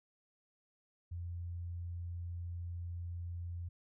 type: tone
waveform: sine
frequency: 86.6 Hz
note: F2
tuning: 14 cents flat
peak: -39 dBFS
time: 1.11-3.69 s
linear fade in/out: 10 ms
effects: none